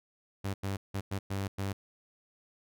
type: tone bursts at uneven times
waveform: sawtooth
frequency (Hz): 98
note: G2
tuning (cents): 0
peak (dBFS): -28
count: 6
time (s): 0.44-0.54 / 0.63-0.77 / 0.94-1.01 / 1.11-1.19 / 1.3-1.48 / 1.58-1.73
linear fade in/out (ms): 10
effects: none